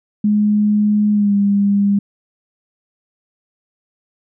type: tone with pitch glide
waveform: sine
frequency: 209.2 to 201.1 Hz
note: G#3 to G3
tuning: +13 to +44 cents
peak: -11 dBFS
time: 0.24-1.99 s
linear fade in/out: 5 ms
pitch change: -69 cents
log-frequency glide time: 1.12-1.34 s
effects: none